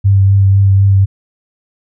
sine tone with vibrato, 98 Hz, G2, in tune, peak -5 dBFS, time 0.04-1.06 s, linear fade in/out 20 ms, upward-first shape triangle, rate 4 Hz, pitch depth 21 cents each way, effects none

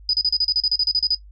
sine tone bursts, 4973 Hz, D#8, 2 cents flat, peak -15 dBFS, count 14, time 0.09-1.148 s, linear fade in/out 2 ms, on 44 ms, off 34 ms, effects noise-tail reverb RT60 0.1 s tail -17 dB re dry + added 50 Hz sine -41 dBFS peak until 1.31 s

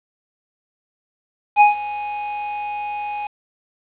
square tone with ADSR envelope, 830.6 Hz, G#5, in tune, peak -7 dBFS, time 1.56-3.27 s, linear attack 47 ms, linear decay 140 ms, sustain -18 dB, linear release 3 ms, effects resampled to 8000 Hz + 7-bit

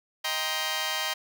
10% pulse chord, C minor seventh, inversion first, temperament just, 627.9 / 784.9 / 941.9 / 1046.5 Hz, Eb5 / G5 / Bb5 / C6, +16 / +2 / +18 / 0 cents, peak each -26 dBFS, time 0.24-1.14 s, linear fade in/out 10 ms, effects none

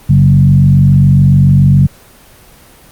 sine tone with frequency modulation, 138.59 Hz, C#3, in tune, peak -3 dBFS, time 0.09-1.87 s, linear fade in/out 10 ms, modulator 47.1 Hz, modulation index 0.95, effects pink hiss -40 dBFS RMS until 2.91 s + Opus 24 kbps

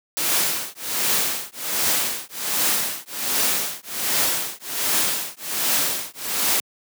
white noise with tremolo, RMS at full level -19 dBFS, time 0.17-6.6 s, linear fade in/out 0 ms, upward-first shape triangle, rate 1.3 Hz, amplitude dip 100%, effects high-pass 150 Hz 12 dB/octave

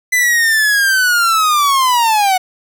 45% pulse linear sweep, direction down, 2015 to 730 Hz, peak -10 dBFS, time 0.12-2.38 s, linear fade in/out 10 ms, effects none

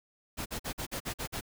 pink noise bursts, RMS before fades -36 dBFS, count 8, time 0.37-1.411 s, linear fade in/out 20 ms, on 89 ms, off 47 ms, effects none

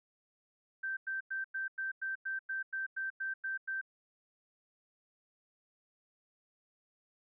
sine tone bursts, 1560 Hz, G6, 9 cents flat, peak -34 dBFS, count 13, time 0.83-3.814 s, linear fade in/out 10 ms, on 140 ms, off 97 ms, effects none

